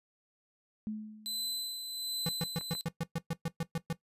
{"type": "tone with exponential decay", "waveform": "sine", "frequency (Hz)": 214.8, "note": "A3", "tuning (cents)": -41, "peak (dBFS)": -32, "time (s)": [0.87, 1.61], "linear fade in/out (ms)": 0, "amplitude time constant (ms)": 160}
{"type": "tone with tremolo", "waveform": "sawtooth", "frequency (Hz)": 4029, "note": "B7", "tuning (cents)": 34, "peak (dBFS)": -30, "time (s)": [1.26, 2.81], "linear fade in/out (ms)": 0, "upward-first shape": "sine", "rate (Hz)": 1.3, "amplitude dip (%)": 50}
{"type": "tone bursts", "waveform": "square", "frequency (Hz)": 164.81, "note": "E3", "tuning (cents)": 0, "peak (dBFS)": -31, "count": 12, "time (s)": [2.26, 3.928], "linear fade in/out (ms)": 2, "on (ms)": 29, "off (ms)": 120}
{"type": "clicks", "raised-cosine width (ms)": 0.5, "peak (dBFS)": -32, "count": 4, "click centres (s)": [2.414, 2.611, 2.751, 2.874]}
{"effects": ["noise-tail reverb RT60 0.1 s tail -17 dB re dry", "resampled to 32000 Hz"]}